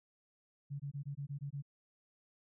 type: tone bursts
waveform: sine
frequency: 141.5 Hz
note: C#3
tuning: 36 cents sharp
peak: -38 dBFS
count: 8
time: 0.7-1.624 s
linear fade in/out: 20 ms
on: 98 ms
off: 20 ms
effects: none